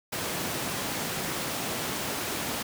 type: high-pass noise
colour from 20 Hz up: pink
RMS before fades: -32 dBFS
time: 0.12-2.63 s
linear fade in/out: 10 ms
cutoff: 140 Hz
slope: 12 dB/octave
effects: none